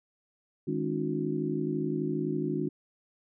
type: harmonic tone with a mistuned harmonic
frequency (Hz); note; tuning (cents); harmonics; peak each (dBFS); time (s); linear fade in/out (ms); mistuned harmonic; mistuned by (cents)
51.91; G#1; 0; 3 / 4 / 5 / 6 / 7; -34 / -36 / -34 / -35 / -33; 0.67-2.69; 10; 5; +110
effects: none